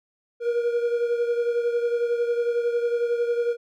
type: beating tone pair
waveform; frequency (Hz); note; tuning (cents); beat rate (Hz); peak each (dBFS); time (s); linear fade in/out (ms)
triangle; 473 / 484; A#4 / B4; +25 / -35; 11; -20 / -27; 0.4-3.57; 50
effects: none